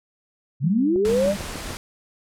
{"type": "linear sweep", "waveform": "sine", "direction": "up", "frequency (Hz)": [120, 621], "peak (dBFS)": -17, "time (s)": [0.6, 1.35], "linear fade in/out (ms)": 50}
{"type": "tone with tremolo", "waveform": "sine", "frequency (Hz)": 200, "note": "G3", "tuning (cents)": 35, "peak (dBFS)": -24, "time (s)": [0.63, 1.37], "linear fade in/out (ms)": 10, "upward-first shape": "sine", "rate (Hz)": 2.1, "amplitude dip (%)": 50}
{"type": "click train", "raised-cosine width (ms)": 2, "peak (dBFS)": -20, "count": 6, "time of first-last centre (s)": [0.96, 1.706], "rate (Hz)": 6.7}
{"type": "low-pass noise", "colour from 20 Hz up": "pink", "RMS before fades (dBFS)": -33, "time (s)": [1.05, 1.77], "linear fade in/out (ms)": 0, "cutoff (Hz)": 11000, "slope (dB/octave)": 24}
{"effects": []}